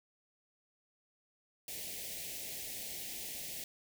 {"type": "band-stop noise", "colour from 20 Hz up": "white", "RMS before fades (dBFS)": -43, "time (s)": [1.68, 3.64], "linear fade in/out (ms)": 2, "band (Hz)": [770, 1900], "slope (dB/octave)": 48, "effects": []}